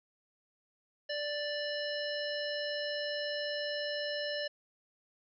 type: harmonic tone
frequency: 587.3 Hz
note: D5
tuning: in tune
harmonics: 1 / 3 / 5 / 7 / 9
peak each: -36 / -40 / -42 / -44 / -43 dBFS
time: 1.09-4.48 s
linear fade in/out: 10 ms
effects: none